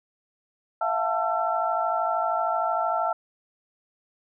sine tone cluster, 663 / 716 / 882 / 1344 Hz, E5 / F5 / A5 / E6, +10 / +43 / +4 / +33 cents, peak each -28 dBFS, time 0.81-3.13 s, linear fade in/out 5 ms, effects none

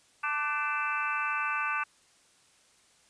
harmonic tone with a mistuned harmonic, 293.7 Hz, D4, in tune, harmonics 3 / 4 / 5 / 6 / 7 / 8 / 9, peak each -38 / -32 / -33 / -45 / -43 / -40 / -35 dBFS, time 0.23-1.84 s, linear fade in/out 10 ms, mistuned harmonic 5, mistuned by +46 cents, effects white hiss -63 dBFS RMS until 3.09 s + resampled to 22050 Hz

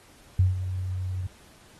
sine tone with ADSR envelope, 92.5 Hz, F#2, in tune, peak -15 dBFS, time 0.39-1.27 s, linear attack 4 ms, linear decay 150 ms, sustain -12 dB, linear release 5 ms, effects pink hiss -55 dBFS RMS until 1.79 s + AAC 32 kbps

